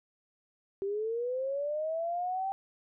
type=linear sweep; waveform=sine; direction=up; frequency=386.5 to 784 Hz; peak=-30 dBFS; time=0.82-2.52 s; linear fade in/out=0 ms; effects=none